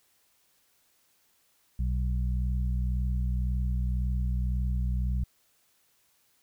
harmonic tone, 61.9 Hz, B1, 5 cents sharp, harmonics 1 / 2 / 3, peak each -26 / -34 / -38 dBFS, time 1.79-5.24 s, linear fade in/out 5 ms, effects white hiss -68 dBFS RMS until 6.42 s

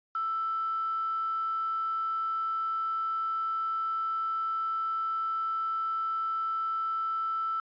sine tone with quantisation, 1324 Hz, E6, 7 cents sharp, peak -28 dBFS, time 0.15-7.6 s, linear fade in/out 2 ms, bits 8, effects resampled to 11025 Hz

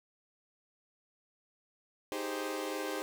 sawtooth chord, Ab major seventh, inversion second, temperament equal, 311.1 / 392 / 415.3 / 523.3 Hz, Eb4 / G4 / Ab4 / C5, 0 / 0 / 0 / 0 cents, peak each -36 / -36 / -40 / -36 dBFS, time 2.12-3.02 s, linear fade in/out 0 ms, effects none

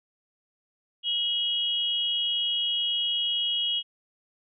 sine tone pair together, 2905 / 3286 Hz, F#7 / G#7, -32 / -19 cents, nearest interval major second, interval 213 cents, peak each -27 dBFS, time 1.03-3.83 s, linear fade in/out 50 ms, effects none

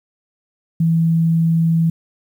sine tone, 164.5 Hz, E3, 3 cents flat, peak -12 dBFS, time 0.8-1.9 s, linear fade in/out 5 ms, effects 8-bit

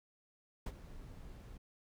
brown noise with ADSR envelope, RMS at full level -36 dBFS, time 0.66-1.58 s, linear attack 6 ms, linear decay 46 ms, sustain -15 dB, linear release 14 ms, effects none

